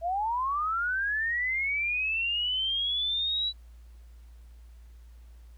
sine linear sweep, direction up, 650 to 3951 Hz, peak -26 dBFS, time 0.01-3.53 s, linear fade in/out 50 ms, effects added 58 Hz sine -47 dBFS peak until 5.57 s + pink hiss -67 dBFS RMS until 5.57 s

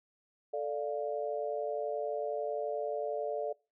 sine chord, D minor, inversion second, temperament equal, 440 / 587.3 / 698.5 Hz, A4 / D5 / F5, 0 / 0 / 0 cents, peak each -36 / -35 / -39 dBFS, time 0.53-3.53 s, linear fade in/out 10 ms, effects noise-tail reverb RT60 0.3 s tail -24 dB re dry

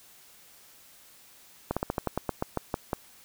slowing click train, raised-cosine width 1 ms, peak -13 dBFS, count 12, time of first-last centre 1.71-2.932 s, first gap 56 ms, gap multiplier 1.13, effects white hiss -55 dBFS RMS until 3.24 s

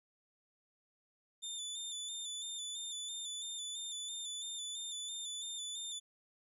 25% pulse tone with vibrato, 3548 Hz, A7, 14 cents sharp, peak -36 dBFS, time 1.42-6 s, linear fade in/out 20 ms, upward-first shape square, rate 3 Hz, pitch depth 32 cents each way, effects none

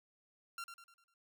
sawtooth tone with echo, 1374 Hz, F6, 29 cents flat, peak -38 dBFS, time 0.58-0.64 s, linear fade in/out 2 ms, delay 100 ms, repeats 5, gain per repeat -7 dB, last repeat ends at 1.14 s, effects none

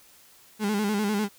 35% pulse tone with vibrato, 207.7 Hz, G#3, in tune, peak -22 dBFS, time 0.59-1.29 s, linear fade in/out 50 ms, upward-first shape square, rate 10 Hz, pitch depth 59 cents each way, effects white hiss -55 dBFS RMS until 1.38 s

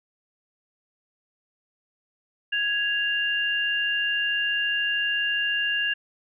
sine tone pair together, 1661.3 / 2794 Hz, G#6 / F7, 0 / 0 cents, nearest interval major sixth, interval 900 cents, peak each -25 dBFS, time 2.52-5.94 s, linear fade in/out 10 ms, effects none

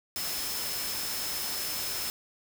sine tone in noise, 5230 Hz, E8, 15 cents flat, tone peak -37 dBFS, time 0.16-2.1 s, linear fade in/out 0 ms, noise white, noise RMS -34 dBFS, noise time 0.16-2.1 s, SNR -6 dB, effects none

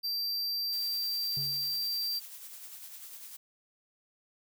square tone, 4699 Hz, D8, in tune, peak -31 dBFS, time 0.03-2.2 s, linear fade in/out 20 ms
blue noise with tremolo, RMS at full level -45 dBFS, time 0.72-3.37 s, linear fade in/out 10 ms, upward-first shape sine, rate 10 Hz, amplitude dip 40%
triangle tone with exponential decay, 139 Hz, C#3, 5 cents sharp, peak -34 dBFS, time 1.37-1.97 s, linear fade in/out 0 ms, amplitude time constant 130 ms
effects none

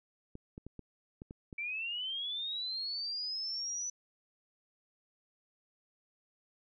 clicks, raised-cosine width 3 ms, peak -32 dBFS, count 7, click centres 0.354 / 0.579 / 0.666 / 0.793 / 1.219 / 1.309 / 1.528 s
sine linear sweep, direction up, 2300 to 5990 Hz, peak -35 dBFS, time 1.58-3.9 s, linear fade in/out 5 ms
effects none

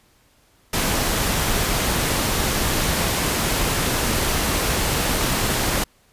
pink noise, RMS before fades -21 dBFS, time 0.73-5.84 s, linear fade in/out 5 ms, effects pink hiss -58 dBFS RMS until 6.12 s + resampled to 32000 Hz

